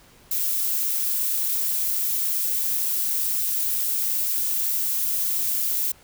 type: noise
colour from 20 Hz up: violet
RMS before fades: -24 dBFS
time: 0.31-5.92 s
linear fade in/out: 5 ms
effects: pink hiss -53 dBFS RMS until 6.03 s